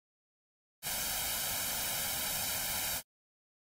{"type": "noise with comb filter", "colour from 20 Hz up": "white", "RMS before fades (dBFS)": -35, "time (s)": [0.82, 3.02], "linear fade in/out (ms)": 50, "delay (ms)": 1.3, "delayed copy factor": 0.75, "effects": ["AAC 48 kbps"]}